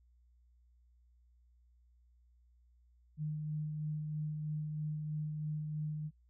sine tone with tremolo, 152.4 Hz, D#3, 36 cents flat, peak -34 dBFS, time 3.17-6.11 s, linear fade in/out 50 ms, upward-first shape sine, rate 3.1 Hz, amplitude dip 30%, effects noise-tail reverb RT60 0.1 s tail -22 dB re dry + added 60 Hz sine -64 dBFS peak until 6.29 s

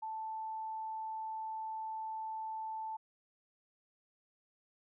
sine tone, 880 Hz, A5, in tune, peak -38 dBFS, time 0.02-2.97 s, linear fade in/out 10 ms, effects none

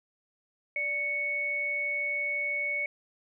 sine tone pair together, 587.2 / 2217 Hz, D5 / C#7, 0 / 0 cents, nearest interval octave + major seventh, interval 2300 cents, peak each -40 / -28 dBFS, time 0.76-2.86 s, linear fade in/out 2 ms, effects none

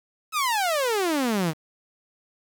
sawtooth exponential sweep, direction down, 1318.5 to 149.2 Hz, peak -18 dBFS, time 0.32-1.54 s, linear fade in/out 50 ms, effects 8-bit

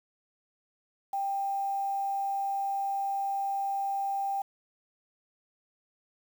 sine tone with quantisation, 790 Hz, G5, 13 cents sharp, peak -28 dBFS, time 1.13-4.42 s, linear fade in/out 5 ms, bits 8, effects none

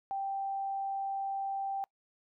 sine tone, 784 Hz, G5, in tune, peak -32 dBFS, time 0.11-1.84 s, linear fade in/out 0 ms, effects noise-tail reverb RT60 0.1 s tail -26 dB re dry

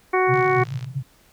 harmonic tone, 371 Hz, F#4, 5 cents sharp, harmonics 1 / 2 / 3 / 4 / 5 / 6, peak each -19 / -23 / -23 / -30 / -29 / -26 dBFS, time 0.13-0.64 s, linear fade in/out 10 ms
white band-pass noise, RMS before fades -28 dBFS, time 0.27-1.03 s, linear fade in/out 10 ms, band 120 to 140 Hz, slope 96 dB/octave
click train, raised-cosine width 0.2 ms, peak -24 dBFS, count 30, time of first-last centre 0.34-0.844 s, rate 57.5 Hz
effects pink hiss -56 dBFS RMS until 1.32 s

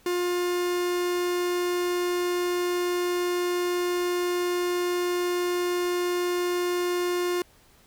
45% pulse tone, 354.8 Hz, F4, 27 cents sharp, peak -24 dBFS, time 0.06-7.42 s, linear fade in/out 2 ms, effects pink hiss -58 dBFS RMS until 7.86 s

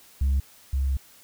sine tone pair in turn, 68.1 / 67.47 Hz, C#2 / C#2, -30 / -46 cents, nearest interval unison, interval 16 cents, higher first, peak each -17 / -20 dBFS, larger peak first, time 0.21-0.4 / 0.73-0.97 s, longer second, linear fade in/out 5 ms, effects tanh soft clip ceiling -18 dBFS + white hiss -53 dBFS RMS until 1.23 s

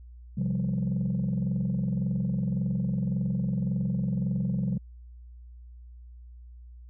sine chord, C suspended fourth, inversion none, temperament just, 130.81 / 174.42 / 196.22 Hz, C3 / F3 / G3, 0 / -2 / +2 cents, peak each -28 dBFS, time 0.37-4.78 s, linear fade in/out 10 ms, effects tanh soft clip ceiling -21 dBFS + added 60 Hz sine -44 dBFS peak until 6.89 s

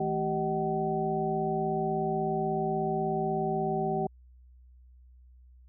sine tone cluster, 162 / 218.4 / 388.4 / 618 / 758 Hz, E3 / A3 / G4 / D#5 / F#5, -30 / -13 / -16 / -12 / +42 cents, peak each -34 / -36 / -31 / -37 / -31 dBFS, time 0-4.07 s, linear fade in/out 5 ms, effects added 62 Hz sine -52 dBFS peak until 5.68 s

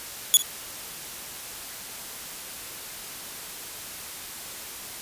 10% pulse tone with echo, 3395 Hz, G#7, 37 cents sharp, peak -4 dBFS, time 0.34-0.37 s, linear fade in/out 0 ms, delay 51 ms, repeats 1, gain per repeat -15 dB, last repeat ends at 0.421 s, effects white hiss -38 dBFS RMS until 5.01 s + resampled to 32000 Hz

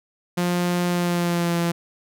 sawtooth tone with pitch glide, 176.4 to 170.59 Hz, F3 to F3, +18 to -40 cents, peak -16 dBFS, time 0.37-1.72 s, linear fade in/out 10 ms, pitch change -58 cents, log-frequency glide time 0.88-1.58 s, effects none

